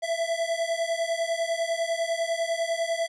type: beating tone pair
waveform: square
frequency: 661 / 671 Hz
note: E5 / E5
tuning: +5 / +31 cents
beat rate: 10 Hz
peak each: -29 dBFS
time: 0.02-3.08 s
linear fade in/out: 20 ms
effects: resampled to 22050 Hz